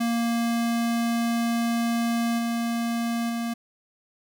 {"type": "tone with level steps", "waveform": "square", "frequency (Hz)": 233.1, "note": "A#3", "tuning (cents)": 0, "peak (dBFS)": [-23, -25, -27], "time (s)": [0, 3.54], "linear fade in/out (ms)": 10, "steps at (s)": [2.38, 3.29], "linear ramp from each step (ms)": 10, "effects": []}